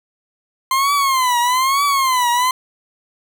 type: tone with vibrato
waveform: 40% pulse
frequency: 1046.5 Hz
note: C6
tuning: in tune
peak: -13 dBFS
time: 0.71-2.51 s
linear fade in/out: 2 ms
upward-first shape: triangle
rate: 1.1 Hz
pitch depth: 170 cents each way
effects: none

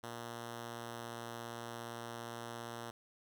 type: tone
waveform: 5% pulse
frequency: 117.4 Hz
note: A#2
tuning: 13 cents sharp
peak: -32 dBFS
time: 0.03-2.91 s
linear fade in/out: 10 ms
effects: none

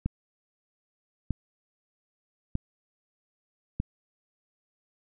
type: click train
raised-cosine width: 5 ms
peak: -15 dBFS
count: 4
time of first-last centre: 0.06-3.801 s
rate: 0.802 Hz
effects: none

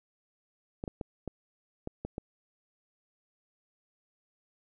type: clicks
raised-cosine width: 2 ms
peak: -22 dBFS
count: 7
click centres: 0.839 / 0.878 / 1.012 / 1.277 / 1.874 / 2.05 / 2.181 s
effects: none

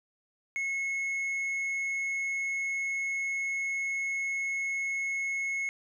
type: tone with tanh clipping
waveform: sine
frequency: 2181 Hz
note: C#7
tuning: 29 cents flat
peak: -30 dBFS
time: 0.56-5.69 s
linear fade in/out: 0 ms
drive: 4 dB
effects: none

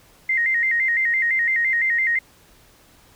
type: tone with vibrato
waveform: sine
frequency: 1975.5 Hz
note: B6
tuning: in tune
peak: -17 dBFS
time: 0.29-2.19 s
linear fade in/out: 5 ms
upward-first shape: square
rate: 5.9 Hz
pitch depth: 94 cents each way
effects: pink hiss -53 dBFS RMS until 3.15 s

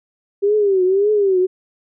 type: tone with vibrato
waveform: sine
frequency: 394.3 Hz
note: G4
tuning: 10 cents sharp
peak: -12 dBFS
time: 0.42-1.47 s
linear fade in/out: 20 ms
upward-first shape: triangle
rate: 1.8 Hz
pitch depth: 150 cents each way
effects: none

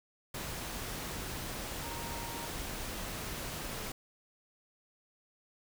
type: tone in noise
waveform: sine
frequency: 932.3 Hz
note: A#5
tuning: in tune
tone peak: -45 dBFS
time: 1.84-2.47 s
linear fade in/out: 5 ms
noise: pink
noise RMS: -40 dBFS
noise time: 0.34-3.92 s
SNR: -8 dB
effects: none

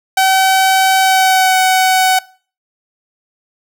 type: tone with pitch glide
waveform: sawtooth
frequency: 763 to 749.9 Hz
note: G5 to F#5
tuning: -47 to +23 cents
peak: -5 dBFS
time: 0.17-2.19 s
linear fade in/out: 5 ms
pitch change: -30 cents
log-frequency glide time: 0.99-1.57 s
effects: noise-tail reverb RT60 0.4 s tail -21 dB re dry

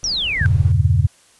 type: noise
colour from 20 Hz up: brown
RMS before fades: -34 dBFS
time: 0.03-0.72 s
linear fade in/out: 0 ms
type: exponential sweep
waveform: sine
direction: down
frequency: 5920 to 1520 Hz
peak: -18 dBFS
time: 0.04-0.46 s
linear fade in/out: 0 ms
type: chord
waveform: sine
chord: E diminished seventh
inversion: none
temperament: equal with one note detuned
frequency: 82.41 / 98 / 118.24 / 138.59 Hz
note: E2 / G2 / Bb2 / Db3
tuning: 0 / 0 / +25 / 0 cents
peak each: -17 / -16 / -19 / -19 dBFS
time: 0.41-1.07 s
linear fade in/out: 5 ms
effects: white hiss -52 dBFS RMS until 1.39 s + resampled to 24000 Hz

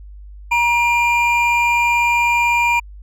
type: tone pair together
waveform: triangle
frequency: 950 / 2394 Hz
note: A#5 / D7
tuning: +33 / +33 cents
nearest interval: octave + major third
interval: 1600 cents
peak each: -14 dBFS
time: 0.51-2.8 s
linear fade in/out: 10 ms
effects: added 50 Hz sine -34 dBFS peak until 3.02 s

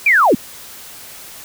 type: linear sweep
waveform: sine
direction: down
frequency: 2460 to 172.9 Hz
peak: -8 dBFS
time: 0.06-0.35 s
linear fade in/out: 5 ms
effects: white hiss -36 dBFS RMS until 1.44 s

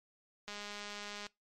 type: click train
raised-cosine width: 0.2 ms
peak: -27 dBFS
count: 163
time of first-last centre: 0.48-1.266 s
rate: 206 Hz
effects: noise-tail reverb RT60 0.2 s tail -23 dB re dry + MP3 64 kbps

